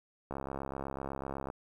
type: click train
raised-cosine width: 1 ms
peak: -24 dBFS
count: 82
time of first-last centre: 0.31-1.501 s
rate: 68 Hz
effects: 10-bit